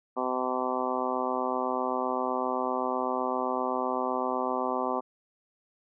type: harmonic tone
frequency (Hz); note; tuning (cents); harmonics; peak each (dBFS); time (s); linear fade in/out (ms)
127.8; C3; -40; 2 / 3 / 4 / 5 / 6 / 7 / 8 / 9; -35 / -35 / -35 / -35 / -35 / -35 / -35 / -35; 0.16-5.01; 20
effects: none